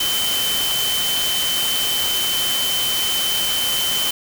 sine tone in noise, 3068 Hz, G7, 38 cents flat, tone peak -20 dBFS, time 0-4.11 s, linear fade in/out 5 ms, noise white, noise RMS -23 dBFS, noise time 0-4.11 s, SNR 0 dB, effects none

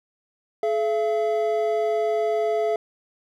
triangle tone pair together, 428.2 / 676 Hz, A4 / E5, -47 / +43 cents, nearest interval minor sixth, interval 790 cents, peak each -21 dBFS, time 0.63-2.76 s, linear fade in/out 2 ms, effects none

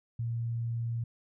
sine tone, 116.54 Hz, A#2, in tune, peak -30 dBFS, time 0.19-1.04 s, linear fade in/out 5 ms, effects none

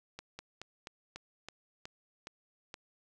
slowing click train, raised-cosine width 0.2 ms, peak -26 dBFS, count 9, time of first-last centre 0.19-2.741 s, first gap 200 ms, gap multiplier 1.13, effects none

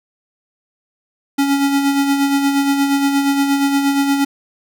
square tone with tremolo, 278.9 Hz, C#4, 11 cents sharp, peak -12 dBFS, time 1.38-4.25 s, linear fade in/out 10 ms, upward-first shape sine, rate 8.5 Hz, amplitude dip 45%, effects none

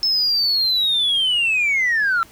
sine linear sweep, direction down, 5274 to 1318.5 Hz, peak -14 dBFS, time 0.03-2.23 s, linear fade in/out 0 ms, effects tanh soft clip ceiling -13 dBFS + pink hiss -47 dBFS RMS until 2.31 s

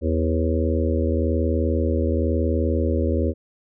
harmonic tone with a mistuned harmonic, 81 Hz, E2, 30 cents flat, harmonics 1 / 3 / 4 / 5 / 6 / 7, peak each -21 / -26 / -27 / -28 / -29 / -29 dBFS, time 0.01-3.34 s, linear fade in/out 50 ms, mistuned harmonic 7, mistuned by -59 cents, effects none

